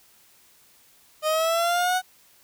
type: linear sweep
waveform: 30% pulse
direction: up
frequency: 613 to 746 Hz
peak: -18 dBFS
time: 1.22-2.02 s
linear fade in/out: 50 ms
effects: white hiss -57 dBFS RMS until 2.43 s